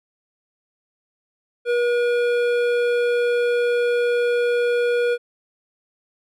sine tone with hard clipping, 481.1 Hz, B4, 45 cents flat, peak -19 dBFS, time 1.65-5.18 s, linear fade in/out 50 ms, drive 12 dB, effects none

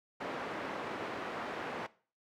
pink band-pass noise, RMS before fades -40 dBFS, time 0.2-1.87 s, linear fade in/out 10 ms, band 310 to 1800 Hz, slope 12 dB/octave, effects noise-tail reverb RT60 0.4 s tail -19 dB re dry

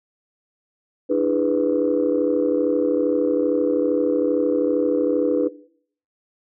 sine chord, E dominant seventh, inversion third, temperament just, 296.7 / 329.6 / 412 / 494.4 Hz, D4 / E4 / G#4 / B4, +18 / 0 / -14 / +2 cents, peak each -21 / -25 / -24 / -19 dBFS, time 1.09-5.49 s, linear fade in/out 20 ms, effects noise-tail reverb RT60 0.6 s tail -19 dB re dry + tanh soft clip ceiling -9 dBFS

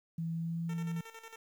sine tone with pitch glide, 164.81 to 167.21 Hz, E3 to E3, 0 to +25 cents, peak -33 dBFS, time 0.18-1.01 s, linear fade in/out 5 ms, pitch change +25 cents, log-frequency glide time 0.33-0.6 s
10% pulse tone with tremolo, 451.1 Hz, A4, 43 cents sharp, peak -38 dBFS, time 0.69-1.36 s, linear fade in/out 5 ms, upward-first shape square, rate 11 Hz, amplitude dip 65%
effects 11-bit

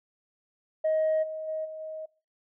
sine tone with level steps, 629 Hz, D#5, 19 cents sharp, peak -21 / -33 / -29 / -37 / -35 dBFS, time 0.84-2.06 s, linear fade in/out 10 ms, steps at 1.22 / 1.47 / 1.64 / 1.79 s, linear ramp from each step 20 ms, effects noise-tail reverb RT60 0.4 s tail -24 dB re dry + tanh soft clip ceiling -20 dBFS

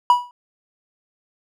triangle tone with exponential decay, 976 Hz, B5, 21 cents flat, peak -5 dBFS, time 0.1-0.31 s, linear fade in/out 1 ms, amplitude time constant 45 ms, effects none

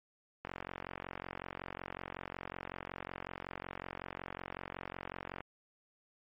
click train, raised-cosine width 0.5 ms, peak -25 dBFS, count 226, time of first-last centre 0.45-5.406 s, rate 45.4 Hz, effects MP3 32 kbps

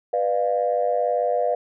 sine chord, B diminished, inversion none, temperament equal with one note detuned, 493.9 / 600.4 / 698.5 Hz, B4 / D5 / F5, 0 / +38 / 0 cents, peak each -23 dBFS, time 0.13-1.55 s, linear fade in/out 5 ms, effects tanh soft clip ceiling -10 dBFS

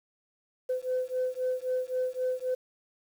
sine beating tone pair, 507 / 510.8 Hz, B4 / C5, +45 / -42 cents, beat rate 3.8 Hz, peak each -30 dBFS, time 0.69-2.55 s, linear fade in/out 10 ms, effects tanh soft clip ceiling -22 dBFS + 9-bit

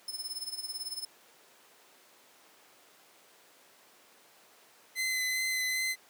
sawtooth tone with tremolo, 5230 Hz, E8, 15 cents flat, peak -31 dBFS, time 0.08-1.05 s, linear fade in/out 2 ms, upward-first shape sine, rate 18 Hz, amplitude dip 80%
sawtooth tone with vibrato, 2040 Hz, C7, 44 cents flat, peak -26 dBFS, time 4.95-5.96 s, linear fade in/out 50 ms, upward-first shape sine, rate 2.5 Hz, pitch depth 13 cents each way
effects pink hiss -59 dBFS RMS until 6.09 s + high-pass 400 Hz 12 dB/octave

